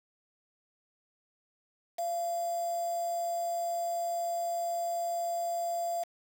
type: tone with quantisation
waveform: sine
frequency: 687 Hz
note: F5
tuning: 29 cents flat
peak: -30 dBFS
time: 1.98-6.04 s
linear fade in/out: 10 ms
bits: 7
effects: none